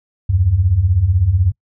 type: beating tone pair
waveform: sine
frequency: 78.7 / 94.7 Hz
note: D#2 / F#2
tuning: +20 / +41 cents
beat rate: 16 Hz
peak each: -17 / -12 dBFS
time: 0.29-1.52 s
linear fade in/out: 10 ms
effects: noise-tail reverb RT60 0.1 s tail -26 dB re dry